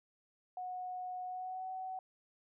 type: tone with pitch glide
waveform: sine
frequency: 732 to 751.3 Hz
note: F#5 to F#5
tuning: -19 to +26 cents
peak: -39 dBFS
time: 0.57-1.99 s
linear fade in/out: 2 ms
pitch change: +45 cents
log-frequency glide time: 1.25-1.67 s
effects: none